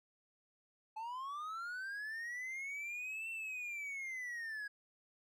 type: linear two-way sweep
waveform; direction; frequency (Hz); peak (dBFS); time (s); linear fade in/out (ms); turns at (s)
triangle; up then down; 857 to 2703 to 1645; -39; 0.96-4.68; 10; 3.3
effects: none